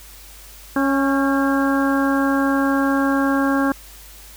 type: harmonic tone with a mistuned harmonic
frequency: 275.1 Hz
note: C#4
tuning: 13 cents flat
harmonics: 1 / 2 / 3 / 4 / 5 / 6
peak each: -17 / -25 / -27 / -26 / -28 / -26 dBFS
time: 0.76-3.72 s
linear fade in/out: 2 ms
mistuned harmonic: 6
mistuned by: -42 cents
effects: added 50 Hz sine -43 dBFS peak until 4.36 s + white hiss -43 dBFS RMS until 4.36 s